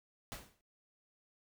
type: noise with exponential decay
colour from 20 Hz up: pink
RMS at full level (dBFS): -42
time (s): 0.32-0.61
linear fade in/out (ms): 0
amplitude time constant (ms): 61
effects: noise-tail reverb RT60 0.1 s tail -19 dB re dry